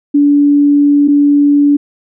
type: tone pair in turn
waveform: sine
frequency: 288.1 / 288.1 Hz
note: D4 / D4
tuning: -33 / -33 cents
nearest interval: unison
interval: 0 cents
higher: neither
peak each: -5 dBFS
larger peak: neither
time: 0.14-1.08 / 1.08-1.77 s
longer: first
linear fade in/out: 10 ms
effects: none